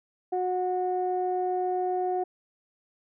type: tone pair together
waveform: sine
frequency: 365.5 / 731 Hz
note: F#4 / F#5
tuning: -21 / -21 cents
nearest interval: octave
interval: 1200 cents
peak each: -27 dBFS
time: 0.32-2.24 s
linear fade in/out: 10 ms
effects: tanh soft clip ceiling -18 dBFS